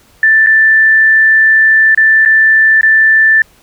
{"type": "tone with dropouts", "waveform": "sine", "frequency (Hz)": 1767, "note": "A6", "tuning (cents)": 7, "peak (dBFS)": -4, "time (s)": [0.23, 3.42], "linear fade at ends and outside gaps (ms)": 2, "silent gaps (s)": [[0.463, 0.469], [1.948, 1.975], [2.251, 2.258], [2.811, 2.831]], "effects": ["pink hiss -47 dBFS RMS until 3.62 s"]}